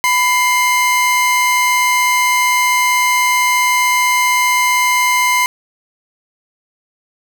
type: tone pair together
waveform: 45% pulse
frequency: 996.7 / 2109 Hz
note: B5 / C7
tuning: +16 / +13 cents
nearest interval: octave + minor second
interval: 1297 cents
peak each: -14 dBFS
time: 0.04-5.46 s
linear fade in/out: 0 ms
effects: 8-bit